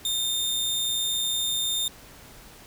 sawtooth tone with amplitude modulation, 3631 Hz, A#7, 46 cents flat, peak -20 dBFS, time 0.05-1.88 s, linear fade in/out 2 ms, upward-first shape sine, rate 121 Hz, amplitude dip 30%, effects pink hiss -48 dBFS RMS until 2.66 s

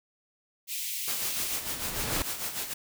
white high-pass noise, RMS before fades -34 dBFS, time 0.67-1.6 s, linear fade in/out 50 ms, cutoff 2100 Hz, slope 48 dB/octave
pink noise with exponential growth, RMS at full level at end -28 dBFS, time 1.02-2.22 s, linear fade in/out 0 ms, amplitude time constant 260 ms
white noise with tremolo, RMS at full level -32 dBFS, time 1.07-2.74 s, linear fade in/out 10 ms, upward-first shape sine, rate 6.7 Hz, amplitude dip 60%
effects none

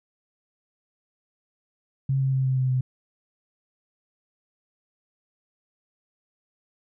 sine tone with pitch steps, 135.1 / 133.7 / 132.32 / 130.95 / 129.6 / 128.26 Hz, C#3 / C3 / C3 / C3 / C3 / C3, -44 / +38 / +20 / +2 / -16 / -34 cents, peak -20 dBFS, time 2.09-2.81 s, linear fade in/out 5 ms, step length 120 ms, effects none

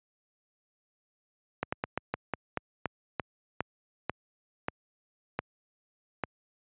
slowing click train, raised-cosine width 0.5 ms, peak -14 dBFS, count 14, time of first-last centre 1.63-6.237 s, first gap 95 ms, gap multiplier 1.2, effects high-pass 80 Hz 12 dB/octave + resampled to 8000 Hz

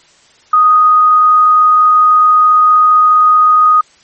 sine tone, 1244.5 Hz, D#6, in tune, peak -4 dBFS, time 0.53-3.81 s, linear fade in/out 5 ms, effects white hiss -47 dBFS RMS until 4.03 s + MP3 32 kbps

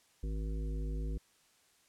harmonic tone with a mistuned harmonic, 52.6 Hz, G#1, 23 cents sharp, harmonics 1 / 3 / 5 / 7 / 9, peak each -34 / -44 / -48 / -51 / -53 dBFS, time 0.23-1.18 s, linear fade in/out 5 ms, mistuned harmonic 1, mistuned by +26 cents, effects white hiss -68 dBFS RMS until 1.88 s + low-pass 10000 Hz 12 dB/octave

